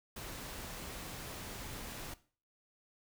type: noise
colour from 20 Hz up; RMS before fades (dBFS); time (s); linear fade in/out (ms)
pink; -45; 0.16-2.14; 5
effects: noise-tail reverb RT60 0.4 s tail -17 dB re dry